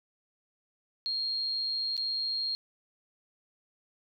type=tone with dropouts; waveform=sine; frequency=4238 Hz; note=C8; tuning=21 cents sharp; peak=-29 dBFS; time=1.06-2.55 s; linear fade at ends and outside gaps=0 ms; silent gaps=1.967-1.977 s; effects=none